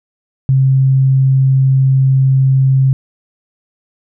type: tone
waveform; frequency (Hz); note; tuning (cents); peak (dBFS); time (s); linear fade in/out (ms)
sine; 133.4; C3; +34; -7; 0.49-2.93; 0
effects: none